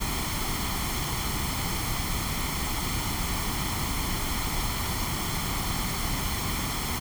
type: noise with comb filter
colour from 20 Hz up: pink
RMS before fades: -29 dBFS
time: 0-7 s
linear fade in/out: 20 ms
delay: 0.93 ms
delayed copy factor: +0.6
effects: none